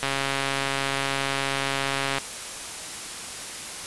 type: click train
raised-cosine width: 0.3 ms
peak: -9 dBFS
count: 296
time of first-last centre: 0.03-2.183 s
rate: 137 Hz
effects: white hiss -35 dBFS RMS until 3.86 s + resampled to 24000 Hz

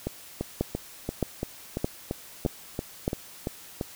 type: two click trains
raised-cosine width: 2 ms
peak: -15 / -11 dBFS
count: 12 / 5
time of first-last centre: 0.07-3.811 / 0.61-3.079 s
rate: 2.94 / 1.62 Hz
effects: white hiss -47 dBFS RMS until 3.95 s

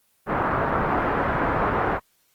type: low-pass noise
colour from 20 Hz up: white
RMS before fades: -23 dBFS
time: 0.26-2 s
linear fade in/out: 50 ms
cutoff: 1400 Hz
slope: 24 dB/octave
effects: white hiss -65 dBFS RMS until 2.34 s + Opus 24 kbps

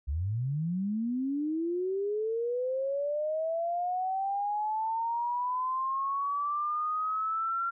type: linear sweep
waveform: sine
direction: up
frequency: 64.3 to 1377 Hz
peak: -28 dBFS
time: 0.07-7.71 s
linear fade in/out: 20 ms
effects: none

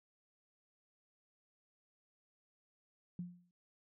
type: tone with exponential decay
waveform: sine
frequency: 176.6 Hz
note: F3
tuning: 20 cents sharp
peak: -37 dBFS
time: 3.19-3.51 s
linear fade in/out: 2 ms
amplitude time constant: 69 ms
effects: none

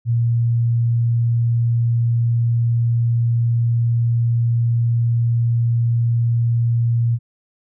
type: tone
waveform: sine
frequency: 117.4 Hz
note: A#2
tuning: 13 cents sharp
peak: -14 dBFS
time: 0.05-7.19 s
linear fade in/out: 50 ms
effects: none

